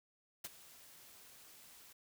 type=noise with ADSR envelope; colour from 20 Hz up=white; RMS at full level=-42 dBFS; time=0.44-1.93 s; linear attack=7 ms; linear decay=32 ms; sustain=-17 dB; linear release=8 ms; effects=none